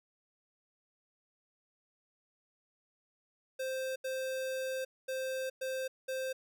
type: tone bursts at uneven times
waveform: square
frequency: 523.3 Hz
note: C5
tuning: in tune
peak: -35 dBFS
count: 5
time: 3.59-3.96 / 4.04-4.85 / 5.08-5.5 / 5.61-5.88 / 6.08-6.33 s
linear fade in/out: 10 ms
effects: none